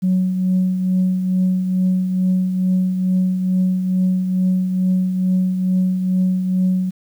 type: tone with tremolo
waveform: sine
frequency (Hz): 185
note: F#3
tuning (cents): 0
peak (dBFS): -11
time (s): 0.02-6.91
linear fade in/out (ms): 20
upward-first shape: triangle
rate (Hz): 2.3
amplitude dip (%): 55
effects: tanh soft clip ceiling -10 dBFS + 8-bit

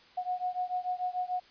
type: beating tone pair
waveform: sine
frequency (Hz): 725 / 731.8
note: F#5 / F#5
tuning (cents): -35 / -19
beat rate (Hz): 6.8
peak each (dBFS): -33 / -34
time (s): 0.17-1.4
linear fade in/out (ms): 10
effects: white hiss -58 dBFS RMS until 1.5 s + resampled to 11025 Hz

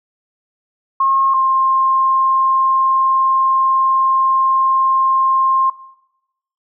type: tone pair in turn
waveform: sine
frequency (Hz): 1077 / 1059.7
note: C6 / C6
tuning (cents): +50 / +22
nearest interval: unison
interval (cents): 28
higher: first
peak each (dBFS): -11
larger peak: neither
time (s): 1-1.34 / 1.34-5.7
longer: second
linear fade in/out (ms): 5
effects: noise-tail reverb RT60 0.9 s tail -19 dB re dry

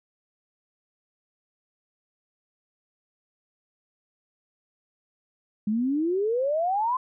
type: exponential sweep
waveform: sine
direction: up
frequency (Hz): 204 to 1046.5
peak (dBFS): -22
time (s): 5.67-6.97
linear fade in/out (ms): 5
effects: none

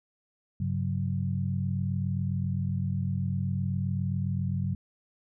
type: tone cluster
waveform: sine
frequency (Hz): 98 / 137.5 / 185.2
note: G2 / C#3 / F#3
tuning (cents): 0 / -14 / +2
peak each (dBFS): -30 / -31 / -32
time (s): 0.6-4.75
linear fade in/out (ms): 5
effects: none

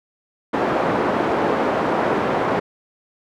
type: band-pass noise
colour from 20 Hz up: pink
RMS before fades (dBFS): -20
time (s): 0.53-2.6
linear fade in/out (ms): 10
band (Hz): 300 to 1100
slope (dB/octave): 12
effects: none

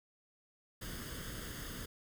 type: noise with comb filter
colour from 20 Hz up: pink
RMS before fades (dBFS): -44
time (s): 0.81-1.86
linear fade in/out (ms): 10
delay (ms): 0.61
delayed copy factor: +0.7
effects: none

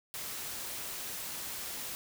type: noise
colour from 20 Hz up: white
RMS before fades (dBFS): -40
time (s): 0.14-1.95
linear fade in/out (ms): 0
effects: none

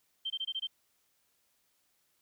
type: tone bursts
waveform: sine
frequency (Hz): 3136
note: G7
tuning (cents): 0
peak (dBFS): -32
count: 6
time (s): 0.25-0.672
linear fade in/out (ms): 10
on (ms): 52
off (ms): 22
effects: white hiss -74 dBFS RMS until 2.21 s

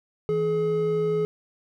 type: tone pair together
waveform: triangle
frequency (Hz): 162.7 / 423.7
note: E3 / G#4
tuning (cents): -22 / +35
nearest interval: octave + perfect fourth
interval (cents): 1657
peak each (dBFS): -27 / -20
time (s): 0.29-1.25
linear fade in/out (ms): 0
effects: none

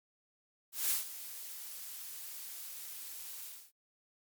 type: noise with ADSR envelope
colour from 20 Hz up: blue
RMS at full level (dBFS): -30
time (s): 0.72-3.72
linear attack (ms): 180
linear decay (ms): 140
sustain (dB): -15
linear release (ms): 280
effects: MP3 96 kbps

